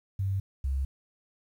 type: tone pair in turn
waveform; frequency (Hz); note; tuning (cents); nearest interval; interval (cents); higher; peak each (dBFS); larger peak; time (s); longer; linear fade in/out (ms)
sine; 97 / 67.47; G2 / C#2; -18 / -46; tritone; 628; first; -26; neither; 0.19-0.4 / 0.64-0.85; neither; 5
effects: 10-bit